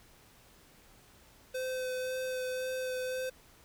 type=tone with vibrato; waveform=square; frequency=512 Hz; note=C5; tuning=38 cents flat; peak=-34 dBFS; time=1.54-3.3 s; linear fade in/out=10 ms; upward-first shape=sine; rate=1.9 Hz; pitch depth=12 cents each way; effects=pink hiss -60 dBFS RMS until 3.64 s